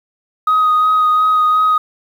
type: tone with vibrato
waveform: sine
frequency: 1252 Hz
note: D#6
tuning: 10 cents sharp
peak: -8 dBFS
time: 0.47-1.78 s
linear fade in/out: 5 ms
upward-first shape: sine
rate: 2.8 Hz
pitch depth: 14 cents each way
effects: tanh soft clip ceiling -7 dBFS + 7-bit